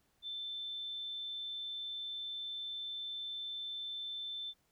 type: tone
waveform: sine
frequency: 3540 Hz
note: A7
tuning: 10 cents sharp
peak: -39 dBFS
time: 0.22-4.54 s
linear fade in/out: 50 ms
effects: pink hiss -75 dBFS RMS until 4.71 s